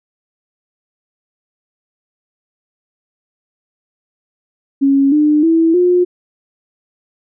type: tone with pitch steps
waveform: sine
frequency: 275.5 / 300.4 / 327.6 / 357.3 Hz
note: C#4 / D4 / E4 / F4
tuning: -11 / +39 / -11 / +40 cents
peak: -8 dBFS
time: 4.81-6.05 s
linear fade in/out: 20 ms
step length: 310 ms
effects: none